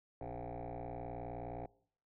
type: tone with frequency modulation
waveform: sine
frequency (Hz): 405.1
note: G#4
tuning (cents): -43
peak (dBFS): -39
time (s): 0.21-1.66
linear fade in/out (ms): 2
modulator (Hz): 59.6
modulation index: 6.6
effects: noise-tail reverb RT60 0.6 s tail -24 dB re dry + tanh soft clip ceiling -40 dBFS